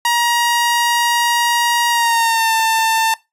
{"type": "tone with pitch glide", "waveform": "sawtooth", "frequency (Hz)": [948, 894.8], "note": ["A#5", "A5"], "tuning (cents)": [29, 29], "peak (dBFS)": -9, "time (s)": [0.05, 3.14], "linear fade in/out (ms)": 2, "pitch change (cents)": -100, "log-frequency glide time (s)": [1.89, 2.53], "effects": ["noise-tail reverb RT60 0.2 s tail -20 dB re dry", "resampled to 32000 Hz"]}